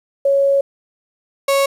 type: tone pair in turn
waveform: sine / 35% pulse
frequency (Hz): 554.4 / 552.2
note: C#5 / C#5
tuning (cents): 0 / -7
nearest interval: unison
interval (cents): 7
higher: first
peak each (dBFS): -11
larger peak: neither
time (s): 0.25-0.61 / 1.48-1.66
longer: first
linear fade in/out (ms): 5
effects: resampled to 32000 Hz + 8-bit